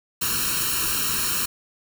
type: noise with comb filter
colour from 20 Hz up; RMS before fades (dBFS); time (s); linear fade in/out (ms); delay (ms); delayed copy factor
white; -24; 0.21-1.46; 10; 0.72; +0.95
effects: none